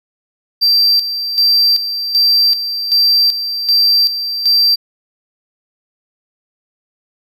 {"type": "tone with tremolo", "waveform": "triangle", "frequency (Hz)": 4699, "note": "D8", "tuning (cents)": 0, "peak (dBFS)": -7, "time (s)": [0.61, 4.76], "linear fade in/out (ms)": 20, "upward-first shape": "square", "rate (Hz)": 1.3, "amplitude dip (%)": 65, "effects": []}